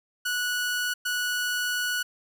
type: tone bursts at uneven times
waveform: sawtooth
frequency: 1471 Hz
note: F#6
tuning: 11 cents flat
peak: -22 dBFS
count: 2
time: 0.25-0.94 / 1.05-2.03 s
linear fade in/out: 10 ms
effects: none